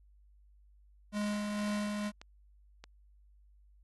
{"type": "tone with tremolo", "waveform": "square", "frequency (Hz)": 207.7, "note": "G#3", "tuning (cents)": 0, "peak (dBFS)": -32, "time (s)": [1.12, 2.12], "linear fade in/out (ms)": 50, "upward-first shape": "sine", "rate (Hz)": 2.1, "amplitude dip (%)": 30}
{"type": "click train", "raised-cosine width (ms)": 0.2, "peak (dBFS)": -30, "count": 3, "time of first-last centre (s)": [1.59, 2.84], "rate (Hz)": 1.6}
{"effects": ["added 50 Hz sine -59 dBFS peak until 3.83 s", "AAC 32 kbps"]}